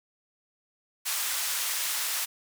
white band-pass noise, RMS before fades -30 dBFS, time 1.05-2.26 s, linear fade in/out 20 ms, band 990 to 15000 Hz, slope 12 dB/octave, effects none

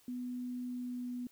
sine tone with pitch glide, 247.9 to 246.2 Hz, B3 to B3, +7 to -5 cents, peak -37 dBFS, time 0.08-1.27 s, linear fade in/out 2 ms, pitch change -12 cents, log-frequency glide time 0.68-1.12 s, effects white hiss -66 dBFS RMS until 1.31 s

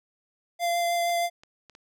square tone with vibrato, 690 Hz, F5, 21 cents flat, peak -24 dBFS, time 0.59-1.3 s, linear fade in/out 50 ms, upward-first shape triangle, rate 6.4 Hz, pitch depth 12 cents each way
clicks, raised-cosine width 0.2 ms, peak -32 dBFS, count 4, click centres 1.096 / 1.435 / 1.697 / 1.751 s
effects none

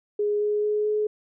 sine tone with pitch steps, 415.3 / 418.2 / 421.1 / 424 Hz, G#4 / G#4 / G#4 / G#4, 0 / +12 / +24 / +36 cents, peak -21 dBFS, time 0.19-1.07 s, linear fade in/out 5 ms, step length 220 ms, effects none

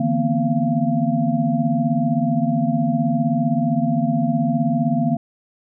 sine tone cluster, 149.2 / 164.8 / 232.6 / 251.9 / 686 Hz, D3 / E3 / A#3 / B3 / F5, +28 / 0 / -4 / +34 / -31 cents, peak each -23 / -25 / -20 / -23 / -25 dBFS, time 0-5.17 s, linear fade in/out 5 ms, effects none

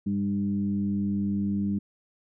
sine tone with frequency modulation, 200 Hz, G3, 35 cents sharp, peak -24 dBFS, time 0.06-1.79 s, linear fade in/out 10 ms, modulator 99.9 Hz, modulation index 0.63, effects none

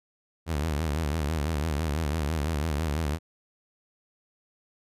sawtooth tone with vibrato, 76.7 Hz, D#2, 24 cents flat, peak -22 dBFS, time 0.46-3.19 s, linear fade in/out 50 ms, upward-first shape sine, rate 6 Hz, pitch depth 140 cents each way, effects resampled to 32000 Hz

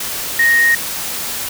sine tone in noise, 1864.7 Hz, A#6, in tune, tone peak -9 dBFS, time 0.39-0.75 s, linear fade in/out 5 ms, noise white, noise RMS -23 dBFS, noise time 0-1.49 s, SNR +11 dB, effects none

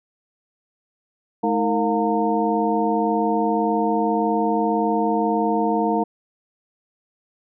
sine tone cluster, 213.9 / 315.7 / 459 / 707 / 913 Hz, A3 / D#4 / A#4 / F5 / A#5, -49 / +25 / -27 / +21 / -36 cents, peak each -24 dBFS, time 1.43-6.04 s, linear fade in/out 10 ms, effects none

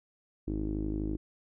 sawtooth tone with low-pass filter, 52.1 Hz, G#1, 6 cents sharp, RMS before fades -33 dBFS, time 0.47-1.17 s, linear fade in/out 10 ms, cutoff 320 Hz, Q 6.6, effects none

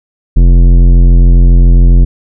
triangle tone with tanh clipping, 43.65 Hz, F1, in tune, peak -3 dBFS, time 0.36-2.05 s, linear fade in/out 10 ms, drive 18 dB, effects none

